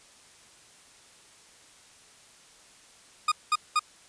40% pulse tone bursts, 1229 Hz, D#6, 22 cents flat, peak -20 dBFS, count 3, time 3.28-3.794 s, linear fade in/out 5 ms, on 38 ms, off 200 ms, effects white hiss -55 dBFS RMS until 4.08 s + resampled to 22050 Hz

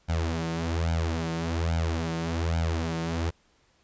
sawtooth tone with flanger, 82.41 Hz, E2, in tune, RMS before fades -28 dBFS, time 0.08-3.31 s, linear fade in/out 20 ms, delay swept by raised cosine 1.3 to 5.6 ms, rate 1.2 Hz, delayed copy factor +0.95, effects pink hiss -65 dBFS RMS until 3.83 s + resampled to 16000 Hz

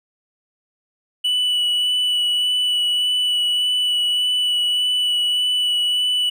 triangle tone with vibrato, 2960 Hz, F#7, in tune, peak -15 dBFS, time 1.24-6.3 s, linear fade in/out 10 ms, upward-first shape sine, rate 1.7 Hz, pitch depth 12 cents each way, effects none

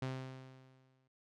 sawtooth tone with exponential decay, 130.81 Hz, C3, in tune, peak -32 dBFS, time 0.02-1.08 s, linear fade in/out 5 ms, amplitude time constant 230 ms, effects low-pass 5000 Hz 12 dB/octave

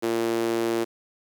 sawtooth tone with high-pass filter, 115.1 Hz, A#2, 22 cents flat, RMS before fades -25 dBFS, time 0.02-0.85 s, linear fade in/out 20 ms, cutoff 350 Hz, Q 3.3, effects 9-bit

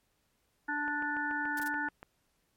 harmonic tone, 293.7 Hz, D4, in tune, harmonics 1 / 3 / 5 / 6, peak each -39 / -37 / -34 / -37 dBFS, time 0.68-1.89 s, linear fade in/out 10 ms
click train, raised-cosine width 0.5 ms, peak -30 dBFS, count 9, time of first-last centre 0.88-2.029 s, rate 6.96 Hz
blue noise bursts, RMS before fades -42 dBFS, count 3, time 1.57-1.679 s, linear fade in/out 2 ms, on 21 ms, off 23 ms
effects pink hiss -75 dBFS RMS until 2.56 s + MP3 64 kbps

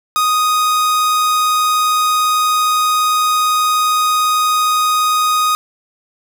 45% pulse tone, 1244.5 Hz, D#6, in tune, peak -12 dBFS, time 0.16-5.55 s, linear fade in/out 0 ms, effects none

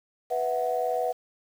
sine chord, B suspended fourth, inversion none, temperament equal, 493.9 / 659.3 / 740 Hz, B4 / E5 / F#5, 0 / 0 / 0 cents, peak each -28 / -29 / -28 dBFS, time 0.3-1.13 s, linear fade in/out 20 ms, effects tanh soft clip ceiling -15 dBFS + 8-bit

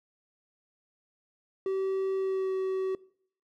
triangle tone with pitch glide, 384 to 379.2 Hz, G4 to F#4, -36 to +43 cents, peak -25 dBFS, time 1.66-2.95 s, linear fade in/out 2 ms, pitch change -21 cents, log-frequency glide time 2.16-2.53 s, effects noise-tail reverb RT60 0.6 s tail -22 dB re dry

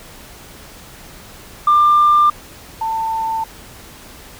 sine tone pair in turn, 1193 / 893.7 Hz, D6 / A5, +27 / +27 cents, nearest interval perfect fourth, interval 500 cents, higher first, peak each -7 / -17 dBFS, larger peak first, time 1.67-2.3 / 2.81-3.44 s, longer neither, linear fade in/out 5 ms, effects tanh soft clip ceiling -5 dBFS + pink hiss -39 dBFS RMS until 4.39 s

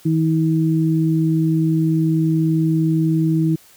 sine tone pair together, 160 / 320.4 Hz, D#3 / E4, +49 / -49 cents, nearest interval octave, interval 1202 cents, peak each -16 / -18 dBFS, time 0.05-3.56 s, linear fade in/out 10 ms, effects white hiss -49 dBFS RMS until 3.76 s

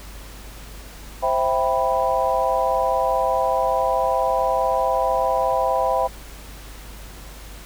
sine chord, C major seventh, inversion none, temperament equal, 523.3 / 659.3 / 784 / 987.8 Hz, C5 / E5 / G5 / B5, 0 / 0 / 0 / 0 cents, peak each -23 dBFS, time 1.22-6.08 s, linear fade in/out 20 ms, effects added 50 Hz sine -38 dBFS peak until 7.65 s + pink hiss -42 dBFS RMS until 7.65 s

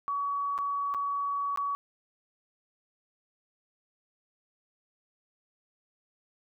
sine tone with dropouts, 1131 Hz, C#6, 34 cents sharp, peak -28 dBFS, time 0.08-1.75 s, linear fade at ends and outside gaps 0 ms, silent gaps 0.579-0.587 / 0.94-0.946 / 1.56-1.574 s, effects none

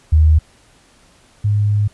sine tone pair in turn, 77.78 / 103.82 Hz, D#2 / G#2, 0 / 0 cents, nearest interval perfect fourth, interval 500 cents, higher second, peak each -7 / -12 dBFS, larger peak first, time 0.12-0.39 / 1.44-1.88 s, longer second, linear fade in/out 10 ms, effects pink hiss -51 dBFS RMS until 1.93 s + resampled to 24000 Hz

